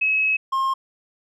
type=tone pair in turn; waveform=sine / triangle; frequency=2569 / 1067.7 Hz; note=E7 / C6; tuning=-45 / +35 cents; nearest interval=octave + minor third; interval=1520 cents; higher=first; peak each=-17 dBFS; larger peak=neither; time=0.01-0.37 / 0.52-0.74 s; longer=first; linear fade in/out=10 ms; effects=none